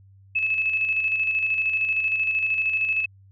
sine tone with tremolo, 2600 Hz, E7, 24 cents flat, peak -19 dBFS, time 0.35-3.06 s, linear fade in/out 10 ms, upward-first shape square, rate 13 Hz, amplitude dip 40%, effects added 97 Hz sine -49 dBFS peak until 3.31 s

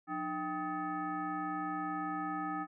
sine tone with frequency modulation, 784 Hz, G5, in tune, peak -34 dBFS, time 0.07-2.67 s, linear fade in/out 50 ms, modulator 481 Hz, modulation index 1.5, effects none

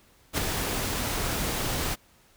pink noise with ADSR envelope, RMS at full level -24 dBFS, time 0.33-1.96 s, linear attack 49 ms, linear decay 4 ms, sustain -5 dB, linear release 30 ms, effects pink hiss -60 dBFS RMS until 2.36 s

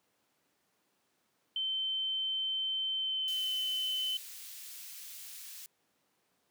sine tone with pitch glide, 3090 to 3044 Hz, G7 to F#7, -26 to +48 cents, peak -31 dBFS, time 1.56-4.17 s, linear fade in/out 2 ms, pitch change -26 cents, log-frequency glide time 2.97-3.54 s
white high-pass noise, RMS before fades -47 dBFS, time 3.28-5.66 s, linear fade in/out 0 ms, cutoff 2500 Hz, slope 12 dB/octave
effects pink hiss -75 dBFS RMS until 6.5 s + high-pass 200 Hz 12 dB/octave

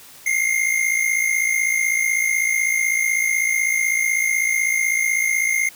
square tone pair together, 2093 / 2149 Hz, C7 / C7, 0 / +46 cents, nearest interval unison, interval 46 cents, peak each -21 dBFS, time 0.26-5.69 s, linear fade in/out 5 ms, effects white hiss -44 dBFS RMS until 5.75 s

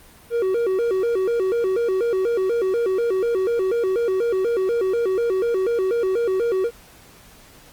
triangle tone with vibrato, 421.1 Hz, G#4, 24 cents sharp, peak -16 dBFS, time 0.3-6.71 s, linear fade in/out 50 ms, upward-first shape square, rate 4.1 Hz, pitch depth 190 cents each way, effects pink hiss -48 dBFS RMS until 7.72 s + Opus 32 kbps

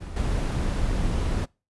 brown noise with level steps, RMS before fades -35 / -25 dBFS, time 0-1.46 s, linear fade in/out 20 ms, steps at 0.16 s, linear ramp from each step 5 ms, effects noise-tail reverb RT60 0.3 s tail -25 dB re dry + resampled to 24000 Hz

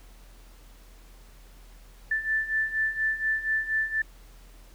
sine beating tone pair, 1760 / 1764.2 Hz, A6 / A6, 0 / +4 cents, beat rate 4.2 Hz, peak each -30 / -26 dBFS, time 2.11-4.02 s, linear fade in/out 5 ms, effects added 41 Hz sine -48 dBFS peak until 4.74 s + pink hiss -57 dBFS RMS until 4.74 s

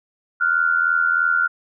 sine tone pair together, 1396.9 / 1480 Hz, F6 / F#6, 0 / 0 cents, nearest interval minor second, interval 100 cents, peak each -17 / -20 dBFS, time 0.4-1.48 s, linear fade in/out 20 ms, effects none

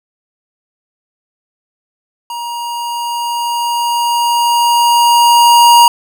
square tone with level ramp, 947 Hz, A#5, 27 cents sharp, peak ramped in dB -21 to -3 dBFS, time 2.3-5.88 s, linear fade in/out 2 ms, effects none

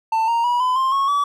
triangle tone with pitch steps, 892 / 929.9 / 969.4 / 1010.5 / 1053.4 / 1098.2 / 1144.8 Hz, A5 / A#5 / B5 / B5 / C6 / C#6 / D6, +23 / -5 / -32 / +39 / +11 / -17 / -45 cents, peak -14 dBFS, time 0.12-1.24 s, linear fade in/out 5 ms, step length 160 ms, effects none

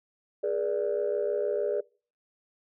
sine chord, G# diminished, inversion none, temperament equal with one note detuned, 415.3 / 481.8 / 587.3 Hz, G#4 / B4 / D5, 0 / -43 / 0 cents, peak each -28 / -31 / -29 dBFS, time 0.43-1.81 s, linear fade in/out 10 ms, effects noise-tail reverb RT60 0.4 s tail -25 dB re dry + tanh soft clip ceiling -19 dBFS

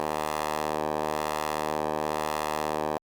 10% pulse ring-modulated tone, 76.5 Hz, D#2, 29 cents flat, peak -16 dBFS, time 0-2.98 s, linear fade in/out 0 ms, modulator 688 Hz, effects Opus 24 kbps

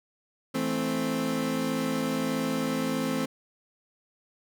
30% pulse chord, A minor, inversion second, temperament equal, 164.81 / 220 / 261.6 Hz, E3 / A3 / C4, 0 / 0 / 0 cents, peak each -32 / -29 / -26 dBFS, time 0.54-3.26 s, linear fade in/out 10 ms, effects none

